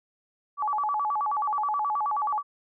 sine tone with vibrato, 987.8 Hz, B5, in tune, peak -24 dBFS, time 0.57-2.43 s, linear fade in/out 50 ms, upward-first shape square, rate 9.4 Hz, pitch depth 260 cents each way, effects none

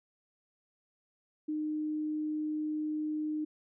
sine tone, 305.9 Hz, D#4, 29 cents flat, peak -31 dBFS, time 1.48-3.45 s, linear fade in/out 10 ms, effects none

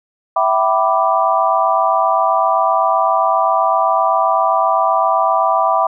sine chord, E minor seventh, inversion none, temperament equal with one note detuned, 659.3 / 767 / 987.8 / 1174.7 Hz, E5 / G5 / B5 / D6, 0 / -38 / 0 / 0 cents, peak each -17 dBFS, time 0.36-5.87 s, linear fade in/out 5 ms, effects none

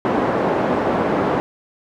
pink band-pass noise, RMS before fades -19 dBFS, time 0.05-1.4 s, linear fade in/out 0 ms, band 240 to 960 Hz, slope 12 dB/octave, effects none

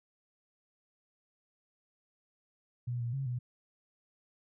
sine tone with pitch steps, 121.8 / 118.6 / 135.9 / 123.1 Hz, B2 / A#2 / C#3 / B2, -24 / +30 / -34 / -5 cents, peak -32 dBFS, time 2.87-3.39 s, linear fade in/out 10 ms, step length 130 ms, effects none

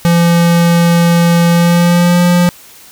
square tone with pitch glide, 170.6 to 175.8 Hz, F3 to F3, -40 to +12 cents, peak -7 dBFS, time 0.05-2.49 s, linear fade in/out 0 ms, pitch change +52 cents, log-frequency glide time 1.5-2.21 s, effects white hiss -38 dBFS RMS until 2.91 s

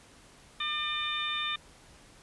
harmonic tone, 601 Hz, D5, 40 cents sharp, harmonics 2 / 3 / 4 / 5 / 6, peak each -36 / -39 / -37 / -41 / -33 dBFS, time 0.6-1.56 s, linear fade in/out 5 ms, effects pink hiss -56 dBFS RMS until 2.22 s + resampled to 24000 Hz

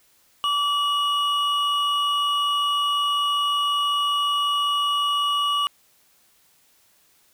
triangle tone pair together, 1154.4 / 2909 Hz, D6 / F#7, -30 / -30 cents, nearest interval octave + major third, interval 1600 cents, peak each -20 / -22 dBFS, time 0.44-5.67 s, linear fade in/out 0 ms, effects white hiss -60 dBFS RMS until 7.33 s

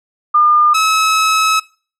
sine / sawtooth tone pair in turn, 1208 / 1290.2 Hz, D6 / E6, +48 / -38 cents, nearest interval minor second, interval 114 cents, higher second, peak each -7 dBFS, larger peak neither, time 0.34-0.74 / 0.74-1.6 s, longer second, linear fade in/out 10 ms, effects noise-tail reverb RT60 0.4 s tail -22 dB re dry + low-pass 10000 Hz 12 dB/octave

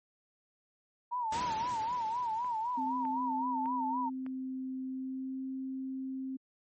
sine tone with vibrato, 932.3 Hz, A#5, in tune, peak -31 dBFS, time 1.11-4.1 s, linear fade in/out 20 ms, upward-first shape sine, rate 3.9 Hz, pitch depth 120 cents each way
pink noise with exponential decay, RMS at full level -37 dBFS, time 1.32-3.44 s, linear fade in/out 5 ms, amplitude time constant 460 ms
click train, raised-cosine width 0.5 ms, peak -34 dBFS, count 5, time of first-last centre 1.84-4.264 s, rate 1.65 Hz
sine tone with pitch glide, 260.7 to 263.9 Hz, C4 to C4, -6 to +15 cents, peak -35 dBFS, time 2.77-6.37 s, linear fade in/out 10 ms, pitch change +21 cents, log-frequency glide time 4.84-5.44 s
effects high-pass 100 Hz 12 dB/octave + MP3 32 kbps

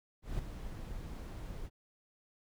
brown noise with ADSR envelope, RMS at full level -36 dBFS, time 0.22-1.7 s, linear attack 170 ms, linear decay 5 ms, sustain -7 dB, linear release 49 ms, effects none

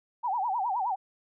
sine tone with vibrato, 859 Hz, A5, 42 cents flat, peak -26 dBFS, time 0.23-0.96 s, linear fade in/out 20 ms, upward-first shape sine, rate 9.6 Hz, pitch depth 240 cents each way, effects none

